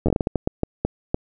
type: slowing click train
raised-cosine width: 2 ms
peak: -6 dBFS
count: 13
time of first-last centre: 0.06-1.144 s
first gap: 10 ms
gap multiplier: 1.36
effects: none